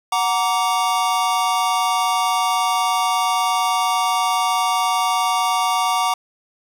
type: chord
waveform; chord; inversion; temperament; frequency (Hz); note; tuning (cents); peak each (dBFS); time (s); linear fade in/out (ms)
square; Gb augmented; none; equal with one note detuned; 740 / 932.3 / 1161.2; Gb5 / Bb5 / D6; 0 / 0 / -20; -22; 0.12-6.14; 5
effects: low-pass 12000 Hz 12 dB/octave + 7-bit